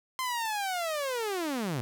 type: linear sweep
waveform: sawtooth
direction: down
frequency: 1046.5 to 110.8 Hz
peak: -26 dBFS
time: 0.19-1.81 s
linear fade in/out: 0 ms
effects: 10-bit